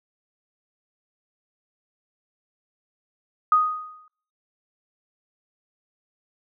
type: tone with exponential decay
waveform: sine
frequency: 1244.5 Hz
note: D#6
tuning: in tune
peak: -12 dBFS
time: 3.52-4.08 s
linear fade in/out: 2 ms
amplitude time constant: 120 ms
effects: noise-tail reverb RT60 0.5 s tail -25 dB re dry